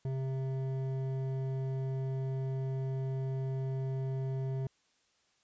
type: tone with hard clipping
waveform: sine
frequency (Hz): 132.9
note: C3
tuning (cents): +27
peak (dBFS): -34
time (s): 0.05-4.67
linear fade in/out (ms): 2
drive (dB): 10
effects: white hiss -72 dBFS RMS until 5.43 s + resampled to 16000 Hz